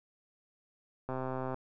click train, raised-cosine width 1 ms, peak -23 dBFS, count 60, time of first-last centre 1.09-1.544 s, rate 130 Hz, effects none

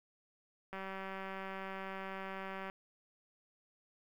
click train, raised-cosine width 0.5 ms, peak -29 dBFS, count 379, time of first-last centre 0.73-2.699 s, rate 192 Hz, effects 10-bit

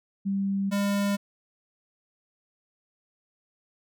sine / square tone pair in turn, 196.5 / 201.3 Hz, G3 / G3, +4 / +46 cents, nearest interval unison, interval 42 cents, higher second, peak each -24 dBFS, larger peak neither, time 0.25-0.71 / 0.71-1.17 s, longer neither, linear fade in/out 20 ms, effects none

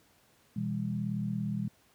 sine chord, E major, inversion second, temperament equal with one note detuned, 123.47 / 164.81 / 202.3 Hz, B2 / E3 / G#3, 0 / 0 / -45 cents, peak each -35 / -36 / -33 dBFS, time 0.56-1.68 s, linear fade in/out 5 ms, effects pink hiss -65 dBFS RMS until 1.94 s + high-pass 80 Hz 12 dB/octave

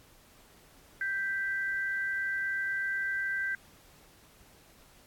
sine tone pair together, 1568 / 1975.5 Hz, G6 / B6, 0 / 0 cents, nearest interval major third, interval 400 cents, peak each -30 / -37 dBFS, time 1.01-3.55 s, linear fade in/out 2 ms, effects pink hiss -59 dBFS RMS until 5.06 s + AAC 64 kbps

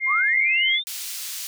sine tone with pitch glide, 2118 to 2094 Hz, C7 to C7, +21 to +1 cents, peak -19 dBFS, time 0-0.8 s, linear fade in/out 50 ms, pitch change -20 cents, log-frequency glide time 0.34-0.47 s
sine linear sweep, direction up, 977 to 3672 Hz, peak -21 dBFS, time 0.06-0.84 s, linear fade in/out 50 ms
pink high-pass noise, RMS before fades -32 dBFS, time 0.87-1.47 s, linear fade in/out 0 ms, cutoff 3800 Hz, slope 12 dB/octave
effects none

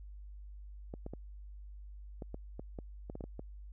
clicks, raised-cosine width 2 ms, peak -29 dBFS, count 12, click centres 0.939 / 1.064 / 1.136 / 2.222 / 2.344 / 2.595 / 2.788 / 3.099 / 3.154 / 3.208 / 3.24 / 3.394 s, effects added 50 Hz sine -46 dBFS peak until 3.72 s

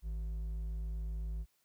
triangle tone with hard clipping, 53.8 Hz, A1, 38 cents flat, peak -37 dBFS, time 0.02-1.46 s, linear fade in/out 50 ms, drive 8 dB, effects white hiss -75 dBFS RMS until 1.64 s

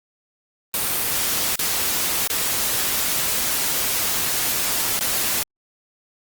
white noise with dropouts, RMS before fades -22 dBFS, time 0.74-5.43 s, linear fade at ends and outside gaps 1 ms, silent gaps 1.557-1.591 / 2.275-2.3 / 4.993-5.009 s, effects Opus 32 kbps

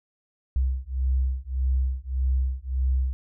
sine beating tone pair, 64.1 / 65.8 Hz, C2 / C2, -35 / +10 cents, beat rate 1.7 Hz, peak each -25 dBFS, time 0.56-3.13 s, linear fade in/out 0 ms, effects none

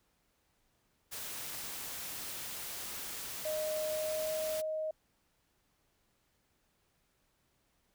white noise, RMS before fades -42 dBFS, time 1.11-4.62 s, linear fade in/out 20 ms
sine tone with pitch glide, 619 to 625.8 Hz, D#5 to D#5, -9 to +10 cents, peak -33 dBFS, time 3.45-4.91 s, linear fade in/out 5 ms, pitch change +19 cents, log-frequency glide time 3.94-4.23 s
effects pink hiss -75 dBFS RMS until 7.94 s

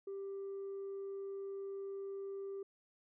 sine tone, 393.1 Hz, G4, 5 cents sharp, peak -39 dBFS, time 0.07-2.63 s, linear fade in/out 5 ms, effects tanh soft clip ceiling -39 dBFS

